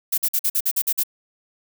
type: noise bursts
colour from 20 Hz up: violet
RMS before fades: -20 dBFS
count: 9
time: 0.12-1.035 s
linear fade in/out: 10 ms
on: 59 ms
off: 48 ms
effects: none